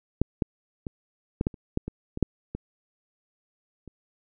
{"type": "clicks", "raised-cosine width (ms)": 3, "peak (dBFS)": [-8, -10, -20, -11, -10, -30, -11, -19, -20, -6, -19, -29], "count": 12, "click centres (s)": [0.216, 0.422, 0.868, 1.411, 1.469, 1.542, 1.774, 1.88, 2.174, 2.227, 2.55, 3.877], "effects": []}